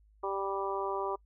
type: harmonic tone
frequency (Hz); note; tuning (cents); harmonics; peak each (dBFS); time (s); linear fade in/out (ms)
196; G3; 0; 2 / 3 / 4 / 5 / 6; -35 / -40 / -39 / -37 / -39; 0.23-1.16; 10
effects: noise-tail reverb RT60 0.1 s tail -26 dB re dry + added 52 Hz sine -60 dBFS peak until 1.25 s